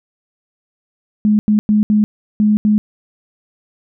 sine tone bursts at uneven times, 211.2 Hz, G#3, 29 cents sharp, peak -9 dBFS, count 6, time 1.25-1.39 / 1.48-1.59 / 1.69-1.83 / 1.9-2.04 / 2.4-2.57 / 2.65-2.78 s, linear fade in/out 0 ms, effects none

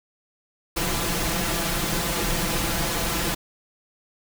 pink noise with comb filter, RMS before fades -25 dBFS, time 0.76-3.35 s, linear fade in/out 10 ms, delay 5.9 ms, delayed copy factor +0.7, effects none

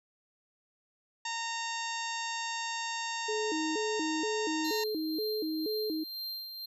harmonic tone, 920 Hz, A#5, 23 cents flat, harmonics 1 / 2 / 3 / 4 / 5 / 6 / 7 / 8, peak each -37 / -40 / -42 / -43 / -44 / -45 / -45 / -46 dBFS, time 1.25-4.84 s, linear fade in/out 5 ms
sine tone with vibrato, 367.7 Hz, F#4, 11 cents flat, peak -31 dBFS, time 3.28-6.04 s, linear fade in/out 10 ms, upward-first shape square, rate 2.1 Hz, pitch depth 270 cents each way
square tone with tremolo, 4168 Hz, C8, 7 cents flat, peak -36 dBFS, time 4.64-6.66 s, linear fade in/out 10 ms, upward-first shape sine, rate 2 Hz, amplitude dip 50%
effects none

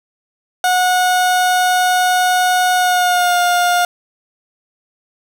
30% pulse tone with pitch glide, 730 to 708.8 Hz, F#5 to F5, -24 to +25 cents, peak -9 dBFS, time 0.64-3.85 s, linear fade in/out 2 ms, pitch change -51 cents, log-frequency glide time 2.76-3.39 s, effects none

